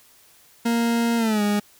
40% pulse tone with pitch glide, 233.1 to 206.5 Hz, A#3 to G#3, 0 to -10 cents, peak -18 dBFS, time 0.65-1.6 s, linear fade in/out 10 ms, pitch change -210 cents, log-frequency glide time 1.17-1.42 s, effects white hiss -54 dBFS RMS until 1.79 s

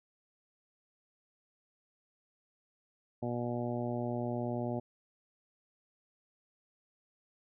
harmonic tone, 120.6 Hz, B2, 41 cents flat, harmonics 1 / 2 / 3 / 4 / 5 / 6 / 7, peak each -38 / -37 / -40 / -45 / -40 / -44 / -47 dBFS, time 3.22-4.8 s, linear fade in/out 10 ms, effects none

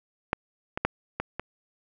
clicks, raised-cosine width 0.5 ms, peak -8 / -14 / -7 / -13 / -16 dBFS, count 5, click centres 0.331 / 0.775 / 0.85 / 1.2 / 1.396 s, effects none

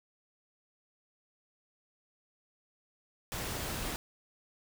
pink noise with amplitude modulation, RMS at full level -35 dBFS, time 3.32-3.96 s, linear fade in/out 0 ms, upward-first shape sine, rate 262 Hz, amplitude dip 45%, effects none

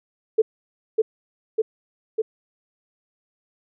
sine tone with echo, 440 Hz, A4, in tune, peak -12 dBFS, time 0.38-0.42 s, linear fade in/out 10 ms, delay 600 ms, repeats 3, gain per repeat -2 dB, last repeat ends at 2.22 s, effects none

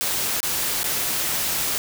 white noise with dropouts, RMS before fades -24 dBFS, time 0.01-1.78 s, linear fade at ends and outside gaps 0 ms, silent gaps 0.404-0.43 / 0.832-0.842 s, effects none

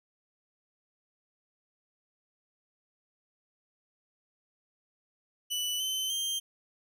sawtooth tone with pitch steps, 2973 / 3060 / 3150 Hz, F#7 / G7 / G7, +8 / -42 / +8 cents, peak -27 dBFS, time 5.5-6.4 s, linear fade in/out 20 ms, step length 300 ms, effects none

